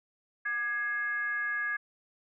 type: tone with frequency modulation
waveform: sine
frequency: 1666 Hz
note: G#6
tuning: 5 cents sharp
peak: -29 dBFS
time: 0.45-1.77 s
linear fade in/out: 10 ms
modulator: 462 Hz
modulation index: 0.55
effects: none